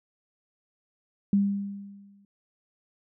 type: tone with exponential decay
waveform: sine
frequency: 200 Hz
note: G3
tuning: 35 cents sharp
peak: -17 dBFS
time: 1.33-2.25 s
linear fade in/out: 2 ms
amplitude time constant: 200 ms
effects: none